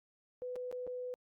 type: tone with dropouts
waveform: sine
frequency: 498.9 Hz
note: B4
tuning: 17 cents sharp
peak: -38 dBFS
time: 0.42-1.14 s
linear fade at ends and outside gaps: 0 ms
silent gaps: 0.557-0.562 / 0.714-0.726 / 0.867-0.875 s
effects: Opus 48 kbps